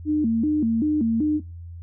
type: tone with vibrato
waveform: sine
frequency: 262.1 Hz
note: C4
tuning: 3 cents sharp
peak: -18 dBFS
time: 0.05-1.41 s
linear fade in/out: 50 ms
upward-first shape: square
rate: 2.6 Hz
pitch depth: 250 cents each way
effects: noise-tail reverb RT60 0.2 s tail -19 dB re dry + added 85 Hz sine -35 dBFS peak until 1.82 s